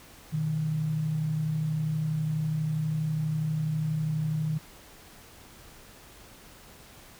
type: tone pair together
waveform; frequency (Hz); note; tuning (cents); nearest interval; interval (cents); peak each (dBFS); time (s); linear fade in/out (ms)
sine; 123.47 / 155.72; B2 / D#3; 0 / +2; major third; 402; -36 / -26; 0.32-4.59; 20
effects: pink hiss -51 dBFS RMS until 7.19 s